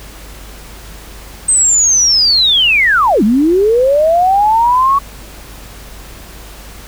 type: linear two-way sweep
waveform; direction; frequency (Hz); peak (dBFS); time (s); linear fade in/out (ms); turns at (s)
sine; down then up; 8372 to 196 to 1127; -7; 1.48-4.99; 10; 3.23
effects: added 50 Hz sine -33 dBFS peak until 6.87 s + pink hiss -35 dBFS RMS until 6.87 s